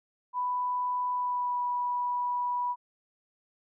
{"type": "tone with pitch glide", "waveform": "sine", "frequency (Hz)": [992, 979.5], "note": ["B5", "B5"], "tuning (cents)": [7, -15], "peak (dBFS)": -27, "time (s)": [0.33, 2.76], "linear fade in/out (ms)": 50, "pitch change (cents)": -22, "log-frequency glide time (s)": [1.13, 1.61], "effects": []}